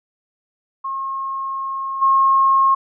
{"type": "tone with level steps", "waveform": "sine", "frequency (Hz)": 1079, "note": "C#6", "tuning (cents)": -47, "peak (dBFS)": [-22, -11], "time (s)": [0.84, 2.75], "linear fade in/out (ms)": 10, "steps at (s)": 2.01, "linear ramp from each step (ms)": 20, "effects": []}